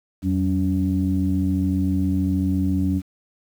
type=tone cluster; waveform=sine; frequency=86.4 / 187.8 / 281.9 Hz; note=F2 / F#3 / C#4; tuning=-18 / +26 / +29 cents; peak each=-22 dBFS; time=0.22-3.02 s; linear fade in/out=50 ms; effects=tanh soft clip ceiling -10 dBFS + 8-bit